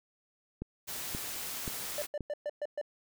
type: click train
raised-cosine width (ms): 3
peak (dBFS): -24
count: 4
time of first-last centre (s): 0.62-2.207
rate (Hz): 1.89
type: noise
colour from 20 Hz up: white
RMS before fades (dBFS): -39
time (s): 0.87-2.07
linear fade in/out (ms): 20
type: tone bursts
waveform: triangle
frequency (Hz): 590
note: D5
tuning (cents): +8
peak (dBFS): -30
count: 6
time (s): 1.98-2.814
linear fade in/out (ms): 2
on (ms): 39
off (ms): 120
effects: none